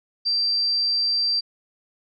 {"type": "tone", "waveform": "sine", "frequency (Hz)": 4699, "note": "D8", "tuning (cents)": 0, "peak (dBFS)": -19, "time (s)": [0.25, 1.41], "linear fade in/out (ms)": 20, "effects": []}